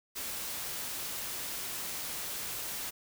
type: noise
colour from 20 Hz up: white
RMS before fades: -38 dBFS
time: 0.15-2.91 s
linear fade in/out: 20 ms
effects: none